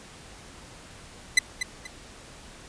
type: tone with echo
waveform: sawtooth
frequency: 2018 Hz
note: B6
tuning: 37 cents sharp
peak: -10 dBFS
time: 1.37-1.39 s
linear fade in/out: 5 ms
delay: 240 ms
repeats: 2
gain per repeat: -11 dB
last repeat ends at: 1.87 s
effects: pink hiss -47 dBFS RMS until 2.68 s + resampled to 22050 Hz